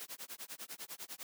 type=noise with tremolo; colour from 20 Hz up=white; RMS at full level=-44 dBFS; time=0-1.23 s; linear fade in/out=0 ms; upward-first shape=sine; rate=10 Hz; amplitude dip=100%; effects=high-pass 200 Hz 12 dB/octave